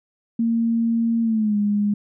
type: tone with pitch glide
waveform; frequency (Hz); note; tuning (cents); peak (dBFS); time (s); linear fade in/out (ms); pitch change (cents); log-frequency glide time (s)
sine; 230 to 206.1; A#3 to G#3; -23 to -13; -17; 0.39-1.94; 5; -190; 1.22-1.57
effects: none

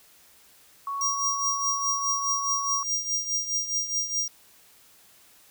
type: tone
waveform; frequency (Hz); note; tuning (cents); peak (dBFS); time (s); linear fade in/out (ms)
sine; 1114; C#6; +8; -28; 0.87-2.83; 2
type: tone with tremolo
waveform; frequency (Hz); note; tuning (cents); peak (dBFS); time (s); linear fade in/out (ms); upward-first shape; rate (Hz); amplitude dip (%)
square; 5700; F8; +34; -23; 1.01-4.28; 2; triangle; 4.8; 75
effects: white hiss -56 dBFS RMS until 5.5 s

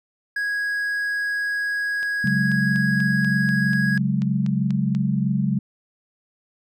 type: tone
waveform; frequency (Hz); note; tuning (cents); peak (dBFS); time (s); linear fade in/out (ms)
triangle; 1656; G#6; -5; -20; 0.36-3.98; 5
type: click train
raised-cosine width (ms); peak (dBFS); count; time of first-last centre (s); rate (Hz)
0.2; -21; 13; 2.03-4.95; 4.11
type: chord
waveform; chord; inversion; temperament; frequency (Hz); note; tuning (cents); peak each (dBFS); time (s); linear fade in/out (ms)
sine; C# suspended fourth; none; just; 138.59 / 184.79 / 207.9; C#3 / F#3 / G#3; 0 / -2 / +2; -23; 2.24-5.59; 5
effects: none

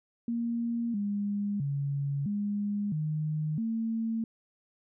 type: tone with pitch steps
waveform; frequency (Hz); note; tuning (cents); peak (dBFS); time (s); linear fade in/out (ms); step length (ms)
sine; 234 / 203.6 / 140.8 / 204.9 / 153.7 / 225; A#3 / G#3 / C#3 / G#3 / D#3 / A3; +7 / -34 / +27 / -23 / -21 / +39; -28; 0.28-4.24; 2; 660
effects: none

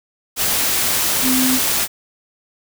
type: tone in noise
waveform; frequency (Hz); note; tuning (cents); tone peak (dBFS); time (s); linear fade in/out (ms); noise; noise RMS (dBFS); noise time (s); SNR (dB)
sine; 257.7; C4; -26; -16; 1.22-1.6; 50; white; -18; 0.36-1.88; -1
effects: none

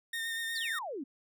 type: tone with vibrato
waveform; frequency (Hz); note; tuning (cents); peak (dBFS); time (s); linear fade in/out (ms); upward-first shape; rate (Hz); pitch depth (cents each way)
30% pulse; 1829; A#6; -33; -31; 0.13-0.79; 5; sine; 8.3; 19
type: exponential sweep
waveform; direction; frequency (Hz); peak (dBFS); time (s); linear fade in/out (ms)
sine; down; 4897 to 246.9; -36; 0.55-1.04; 10
effects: none

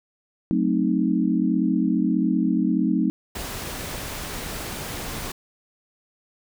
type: chord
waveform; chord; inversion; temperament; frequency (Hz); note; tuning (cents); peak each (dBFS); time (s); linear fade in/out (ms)
sine; F# diminished seventh; none; equal; 185 / 220 / 261.6 / 311.1; F#3 / A3 / C4 / Eb4; 0 / 0 / 0 / 0; -24; 0.51-3.1; 0
type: noise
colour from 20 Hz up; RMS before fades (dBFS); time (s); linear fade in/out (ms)
pink; -32; 3.35-5.32; 5
effects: none

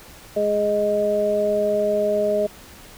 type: harmonic tone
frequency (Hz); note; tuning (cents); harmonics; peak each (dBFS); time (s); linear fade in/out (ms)
207.7; G#3; 0; 1 / 2 / 3; -29 / -23 / -19; 0.36-2.47; 10
effects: pink hiss -44 dBFS RMS until 2.97 s

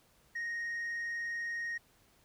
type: tone with vibrato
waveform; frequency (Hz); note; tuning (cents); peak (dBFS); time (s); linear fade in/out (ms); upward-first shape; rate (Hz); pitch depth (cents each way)
sine; 1866; A#6; +1; -32; 0.35-1.78; 10; sine; 20; 12
effects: tanh soft clip ceiling -34 dBFS + pink hiss -67 dBFS RMS until 2.24 s

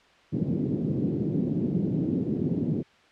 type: band-pass noise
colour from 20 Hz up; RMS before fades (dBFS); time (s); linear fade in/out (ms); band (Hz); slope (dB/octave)
pink; -27; 0.32-2.83; 20; 140 to 340; 24
effects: white hiss -57 dBFS RMS until 3.11 s + low-pass 3000 Hz 12 dB/octave

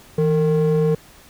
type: ring-modulated tone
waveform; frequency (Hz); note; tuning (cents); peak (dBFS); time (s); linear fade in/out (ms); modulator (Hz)
triangle; 308.8; D#4; -13; -9; 0.18-0.95; 5; 147
effects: tanh soft clip ceiling -6 dBFS + pink hiss -47 dBFS RMS until 1.29 s

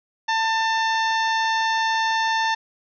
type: harmonic tone with a mistuned harmonic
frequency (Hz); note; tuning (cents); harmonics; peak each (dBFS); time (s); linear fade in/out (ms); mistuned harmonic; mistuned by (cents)
894; A5; +27; 1 / 2 / 3 / 4 / 5 / 6 / 7; -21 / -24 / -34 / -31 / -35 / -36 / -40; 0.28-2.55; 10; 5; -40
effects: none

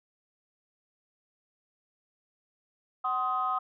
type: chord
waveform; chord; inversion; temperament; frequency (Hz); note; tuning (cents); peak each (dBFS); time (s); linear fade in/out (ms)
sine; C diminished; second; just; 753.5 / 1046.5 / 1255.8; Gb5 / C6 / Eb6; +31 / 0 / +16; -32 / -33 / -28; 3.04-3.59; 10
effects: tanh soft clip ceiling -18 dBFS

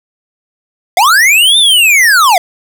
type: linear two-way sweep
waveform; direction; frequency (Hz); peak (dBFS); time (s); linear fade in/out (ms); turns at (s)
square; up then down; 659.3 to 3644 to 659.3; -5; 0.97-2.38; 2; 1.58
effects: none

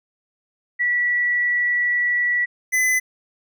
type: tone pair in turn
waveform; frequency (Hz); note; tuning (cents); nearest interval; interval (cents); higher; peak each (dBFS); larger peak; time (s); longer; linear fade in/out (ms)
sine / square; 1948 / 2016; B6 / B6; -24 / +35; minor second; 59; second; -17; neither; 0.79-2.46 / 2.72-3; first; 20
effects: none

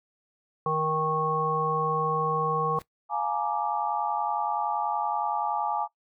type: harmonic tone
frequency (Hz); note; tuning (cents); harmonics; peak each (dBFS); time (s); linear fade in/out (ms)
156.8; D#3; +14; 1 / 3 / 5 / 7; -32 / -29 / -32 / -27; 0.66-2.79; 2
type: noise with exponential growth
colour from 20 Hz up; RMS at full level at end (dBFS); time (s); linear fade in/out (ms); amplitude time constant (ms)
pink; -43; 2.72-2.82; 2; 21
type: chord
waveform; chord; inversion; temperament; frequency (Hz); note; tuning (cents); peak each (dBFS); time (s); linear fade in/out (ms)
sine; Bb dominant seventh; second; equal with one note detuned; 698.5 / 841.7 / 932.3 / 1174.7; F5 / Ab5 / Bb5 / D6; 0 / +23 / 0 / 0; -34 / -28 / -33 / -32; 3.09-5.88; 50
effects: noise-tail reverb RT60 0.1 s tail -18 dB re dry

